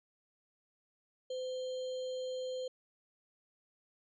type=tone with sample-and-hold; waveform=sine; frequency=511 Hz; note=C5; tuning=41 cents flat; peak=-36 dBFS; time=1.3-2.68 s; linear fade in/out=5 ms; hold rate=3675 Hz; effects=resampled to 16000 Hz